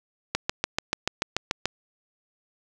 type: click train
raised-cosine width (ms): 0.2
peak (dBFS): -6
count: 10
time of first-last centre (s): 0.35-1.656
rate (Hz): 6.89
effects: none